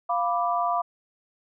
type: chord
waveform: sine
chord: B diminished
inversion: second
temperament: equal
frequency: 698.5 / 987.8 / 1174.7 Hz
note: F5 / B5 / D6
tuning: 0 / 0 / 0 cents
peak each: -25 / -28 / -27 dBFS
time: 0.09-0.82 s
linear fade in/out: 10 ms
effects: none